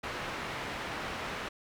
white low-pass noise, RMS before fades -38 dBFS, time 0.03-1.49 s, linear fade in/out 10 ms, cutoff 2000 Hz, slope 12 dB/octave, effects none

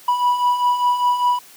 triangle beating tone pair, 977 / 982 Hz, B5 / B5, -19 / -10 cents, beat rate 5 Hz, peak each -21 / -14 dBFS, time 0.08-1.39 s, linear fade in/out 5 ms, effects white hiss -45 dBFS RMS until 1.56 s + high-pass 150 Hz 12 dB/octave

